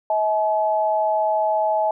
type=tone pair together; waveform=sine; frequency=640 / 854.3 Hz; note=D#5 / G#5; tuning=+49 / +49 cents; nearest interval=perfect fourth; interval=500 cents; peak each=-20 dBFS; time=0.1-1.91 s; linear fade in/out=2 ms; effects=none